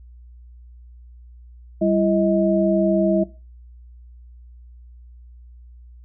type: tone cluster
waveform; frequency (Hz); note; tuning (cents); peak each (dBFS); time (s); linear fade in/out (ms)
sine; 195.7 / 336.3 / 631; G3 / E4 / D#5; -3 / +35 / +24; -20; 1.81-3.24; 10
effects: noise-tail reverb RT60 0.3 s tail -18 dB re dry + added 60 Hz sine -41 dBFS peak until 6.04 s